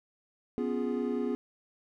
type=chord; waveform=triangle; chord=C# dominant seventh; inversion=third; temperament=equal; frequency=246.9 / 277.2 / 349.2 / 415.3 Hz; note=B3 / C#4 / E#4 / G#4; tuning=0 / 0 / 0 / 0 cents; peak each=-30 / -35 / -35 / -32 dBFS; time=0.58-1.35 s; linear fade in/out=0 ms; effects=none